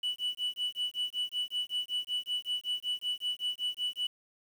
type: tone with tremolo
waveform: sine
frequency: 2960 Hz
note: F#7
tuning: in tune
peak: -26 dBFS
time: 0.03-4.07 s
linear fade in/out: 5 ms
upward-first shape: sine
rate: 5.3 Hz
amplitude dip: 100%
effects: tanh soft clip ceiling -27 dBFS + 9-bit